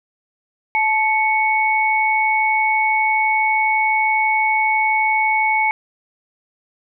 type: tone pair together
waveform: sine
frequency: 869.7 / 2217 Hz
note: A5 / C#7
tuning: -20 / 0 cents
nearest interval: octave + major third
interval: 1620 cents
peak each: -17 dBFS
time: 0.75-5.71 s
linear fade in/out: 0 ms
effects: none